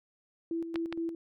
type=tone with tremolo; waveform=sine; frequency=332.2 Hz; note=E4; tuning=13 cents sharp; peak=-30 dBFS; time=0.51-1.15 s; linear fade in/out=2 ms; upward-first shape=square; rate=4.3 Hz; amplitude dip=55%
type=clicks; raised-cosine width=0.3 ms; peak=-20 dBFS; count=2; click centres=0.758 / 0.926 s
effects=none